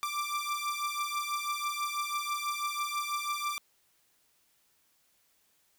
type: beating tone pair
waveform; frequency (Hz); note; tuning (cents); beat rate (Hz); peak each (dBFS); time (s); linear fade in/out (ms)
sawtooth; 1174.7 / 1180.8; D6 / D6; 0 / +9; 6.1; -31; 0.03-3.58; 0
effects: white hiss -70 dBFS RMS until 5.78 s